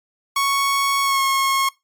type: tone with pitch glide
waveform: sawtooth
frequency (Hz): 1108.7 to 1086.5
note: C#6 to C#6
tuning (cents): 0 to -35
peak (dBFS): -13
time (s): 0.36-1.69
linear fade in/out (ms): 5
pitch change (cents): -35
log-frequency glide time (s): 1.03-1.21
effects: noise-tail reverb RT60 0.2 s tail -21 dB re dry + MP3 96 kbps